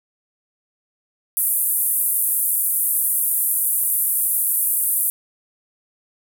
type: band-pass noise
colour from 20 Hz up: pink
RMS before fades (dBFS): -20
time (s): 1.37-5.1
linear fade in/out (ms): 0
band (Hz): 9700 to 15000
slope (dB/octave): 48
effects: none